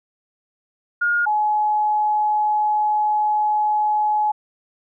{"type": "tone pair in turn", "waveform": "sine", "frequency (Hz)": [1424, 846.7], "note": ["F6", "G#5"], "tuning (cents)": [33, 33], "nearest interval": "major sixth", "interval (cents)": 900, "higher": "first", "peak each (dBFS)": -16, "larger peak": "neither", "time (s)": [[1.01, 1.26], [1.26, 4.32]], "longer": "second", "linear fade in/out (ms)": 10, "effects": []}